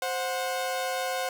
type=tone pair together; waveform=sawtooth; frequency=523.3 / 731.6 Hz; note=C5 / F#5; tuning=0 / -20 cents; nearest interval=tritone; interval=580 cents; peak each=-27 dBFS; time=0.02-1.29 s; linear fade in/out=2 ms; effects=none